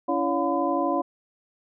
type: tone cluster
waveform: sine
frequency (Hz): 282.5 / 334.6 / 566 / 712 / 1012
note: C#4 / E4 / C#5 / F5 / B5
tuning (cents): +33 / +26 / +36 / +33 / +42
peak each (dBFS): -28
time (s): 0.08-1.02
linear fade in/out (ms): 10
effects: none